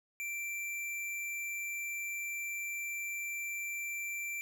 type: tone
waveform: square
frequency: 2349 Hz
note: D7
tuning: in tune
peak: -37 dBFS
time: 0.2-4.41 s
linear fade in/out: 0 ms
effects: 12-bit